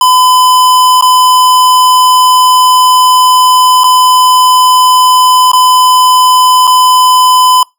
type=tone with dropouts; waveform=square; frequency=1010 Hz; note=B5; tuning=39 cents sharp; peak=-4 dBFS; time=0.01-7.63 s; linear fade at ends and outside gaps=2 ms; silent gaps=1.011-1.023 / 3.836-3.841 / 5.517-5.532 / 6.671-6.675 s; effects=noise-tail reverb RT60 0.2 s tail -25 dB re dry